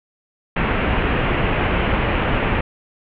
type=low-pass noise; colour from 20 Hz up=pink; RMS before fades=-19 dBFS; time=0.56-2.61 s; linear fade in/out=5 ms; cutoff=2900 Hz; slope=48 dB/octave; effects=none